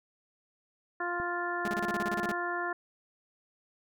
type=harmonic tone; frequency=350 Hz; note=F4; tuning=4 cents sharp; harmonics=1 / 2 / 3 / 4 / 5; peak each=-37 / -37 / -37 / -37 / -37 dBFS; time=1-2.73 s; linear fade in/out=5 ms
type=click; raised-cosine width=3 ms; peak=-29 dBFS; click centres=1.2 s
type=tone bursts; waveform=sawtooth; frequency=208.9 Hz; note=G#3; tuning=10 cents sharp; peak=-28 dBFS; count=12; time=1.65-2.317 s; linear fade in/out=0 ms; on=29 ms; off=29 ms
effects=none